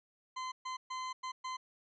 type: tone bursts at uneven times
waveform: 40% pulse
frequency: 1029 Hz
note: C6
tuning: 29 cents flat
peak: -37 dBFS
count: 5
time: 0.36-0.52 / 0.65-0.77 / 0.9-1.13 / 1.23-1.32 / 1.44-1.57 s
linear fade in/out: 10 ms
effects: resampled to 16000 Hz